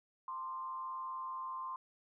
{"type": "tone with frequency modulation", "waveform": "sine", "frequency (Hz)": 1046.5, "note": "C6", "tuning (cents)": 0, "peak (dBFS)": -39, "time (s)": [0.28, 1.76], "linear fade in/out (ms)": 2, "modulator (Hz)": 144, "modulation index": 0.47, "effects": []}